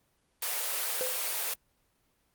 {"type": "high-pass noise", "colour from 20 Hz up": "white", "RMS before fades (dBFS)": -32, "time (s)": [0.42, 1.54], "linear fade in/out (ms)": 5, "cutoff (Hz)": 420, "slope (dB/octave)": 48}
{"type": "tone with exponential decay", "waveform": "triangle", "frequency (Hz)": 508, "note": "B4", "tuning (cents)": 49, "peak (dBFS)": -27, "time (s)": [1.01, 1.3], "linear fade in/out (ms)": 0, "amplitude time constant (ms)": 61}
{"effects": ["pink hiss -72 dBFS RMS until 2.34 s", "Opus 24 kbps"]}